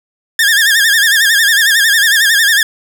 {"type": "tone with vibrato", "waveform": "sawtooth", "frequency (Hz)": 1719, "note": "A6", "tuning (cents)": -41, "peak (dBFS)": -4, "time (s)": [0.39, 2.63], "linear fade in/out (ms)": 2, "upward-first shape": "sine", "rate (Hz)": 11, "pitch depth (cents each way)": 120, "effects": []}